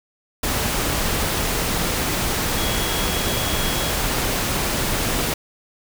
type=tone in noise; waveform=sine; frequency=3322 Hz; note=G#7; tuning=in tune; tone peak=-30 dBFS; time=2.57-3.9 s; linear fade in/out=5 ms; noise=pink; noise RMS=-22 dBFS; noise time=0.43-5.34 s; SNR=-11 dB; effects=none